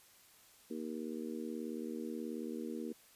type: harmonic tone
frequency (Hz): 78.5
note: D#2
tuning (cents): +16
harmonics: 3 / 4 / 5 / 6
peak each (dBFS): -42 / -44 / -46 / -48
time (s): 0.7-2.93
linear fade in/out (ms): 10
effects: white hiss -63 dBFS RMS until 3.15 s + resampled to 32000 Hz